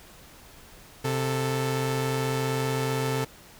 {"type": "tone pair together", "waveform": "sawtooth", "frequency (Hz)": [130.81, 440.4], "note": ["C3", "A4"], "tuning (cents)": [0, 2], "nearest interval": "octave + major sixth", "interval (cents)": 2102, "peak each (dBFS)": [-23, -25], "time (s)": [1.04, 3.25], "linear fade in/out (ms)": 10, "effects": ["pink hiss -50 dBFS RMS until 3.59 s"]}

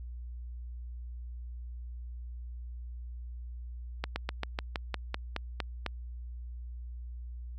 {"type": "slowing click train", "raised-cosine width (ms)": 0.3, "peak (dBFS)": -16, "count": 11, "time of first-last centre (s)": [4.04, 5.863], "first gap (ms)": 120, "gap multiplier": 1.09, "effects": ["added 60 Hz sine -39 dBFS peak until 7.58 s"]}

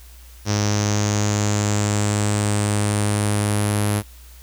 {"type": "tone with low-pass filter sweep", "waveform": "sawtooth", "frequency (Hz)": 103.83, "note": "G#2", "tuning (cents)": 0, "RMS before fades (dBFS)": -20, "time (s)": [0.45, 4.03], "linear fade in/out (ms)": 50, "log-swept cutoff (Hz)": [5800, 11000], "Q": 6.5, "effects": ["added 60 Hz sine -41 dBFS peak until 4.42 s", "white hiss -49 dBFS RMS until 4.42 s"]}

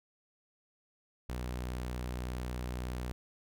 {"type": "tone", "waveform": "sawtooth", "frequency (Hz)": 61.74, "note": "B1", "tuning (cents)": 0, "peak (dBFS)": -32, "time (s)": [1.29, 3.12], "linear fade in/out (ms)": 0, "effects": []}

